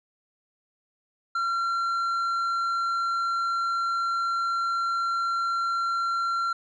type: tone with tanh clipping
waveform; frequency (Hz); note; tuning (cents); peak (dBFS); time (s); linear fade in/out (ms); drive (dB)
sine; 1368; F6; -36; -25; 1.35-6.53; 5; 6
effects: none